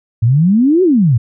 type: exponential two-way sweep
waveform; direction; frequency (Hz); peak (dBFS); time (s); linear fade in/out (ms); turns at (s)
sine; up then down; 106.9 to 386.6 to 106.9; -7; 0.22-1.18; 10; 0.83
effects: none